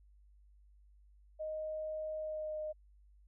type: tone with pitch glide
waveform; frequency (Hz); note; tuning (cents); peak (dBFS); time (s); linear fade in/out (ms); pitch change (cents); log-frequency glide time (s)
sine; 622.3 to 615.2; D#5 to D#5; 0 to -20; -37; 1.39-2.73; 20; -20; 2.18-2.58
effects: added 50 Hz sine -60 dBFS peak until 3.27 s